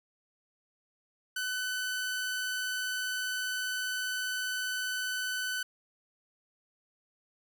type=tone; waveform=sawtooth; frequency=1505 Hz; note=F#6; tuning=29 cents sharp; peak=-28 dBFS; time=1.36-5.63 s; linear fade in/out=5 ms; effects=none